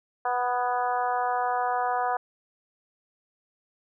harmonic tone with a mistuned harmonic, 246.9 Hz, B3, in tune, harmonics 2 / 3 / 4 / 5 / 6 / 7, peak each -34 / -26 / -30 / -33 / -36 / -41 dBFS, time 0.25-2.17 s, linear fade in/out 5 ms, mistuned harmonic 7, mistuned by -33 cents, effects none

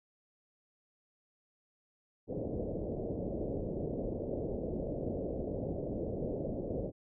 white low-pass noise, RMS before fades -37 dBFS, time 2.27-6.92 s, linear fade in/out 50 ms, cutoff 590 Hz, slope 48 dB/octave, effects none

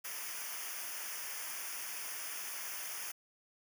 white noise with comb filter, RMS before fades -42 dBFS, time 0.04-3.12 s, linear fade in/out 10 ms, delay 0.25 ms, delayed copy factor -0.9, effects none

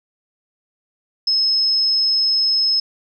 sine tone, 5180 Hz, E8, 31 cents flat, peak -14 dBFS, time 1.27-2.8 s, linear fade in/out 5 ms, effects none

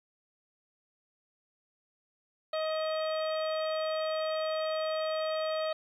harmonic tone, 629 Hz, D#5, 19 cents sharp, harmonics 1 / 2 / 3 / 4 / 5 / 6 / 7, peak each -30 / -38 / -45 / -47 / -46 / -45 / -46 dBFS, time 2.53-5.73 s, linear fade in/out 5 ms, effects 11-bit

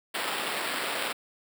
blue noise with sample-and-hold, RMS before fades -31 dBFS, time 0.14-1.13 s, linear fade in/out 10 ms, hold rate 6300 Hz, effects high-pass 300 Hz 12 dB/octave

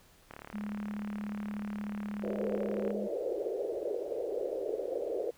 click train, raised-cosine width 0.5 ms, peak -29 dBFS, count 96, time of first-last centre 0.31-2.906 s, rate 36.6 Hz
sine tone with pitch glide, 207.7 to 205.9 Hz, G#3 to G#3, 0 to -15 cents, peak -35 dBFS, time 0.53-3.08 s, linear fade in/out 20 ms, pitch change -15 cents, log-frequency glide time 1.45-2.83 s
pink band-pass noise, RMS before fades -35 dBFS, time 2.23-5.31 s, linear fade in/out 10 ms, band 390 to 570 Hz, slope 48 dB/octave
effects pink hiss -62 dBFS RMS until 5.37 s

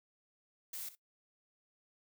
blue noise with echo, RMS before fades -43 dBFS, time 0.73-0.89 s, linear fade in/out 5 ms, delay 62 ms, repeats 1, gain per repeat -15 dB, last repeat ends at 0.952 s, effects noise-tail reverb RT60 0.1 s tail -18 dB re dry

